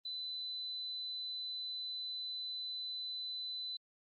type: tone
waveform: sine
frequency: 4010 Hz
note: B7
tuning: 26 cents sharp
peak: -39 dBFS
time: 0.05-3.77 s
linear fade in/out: 5 ms
effects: Opus 32 kbps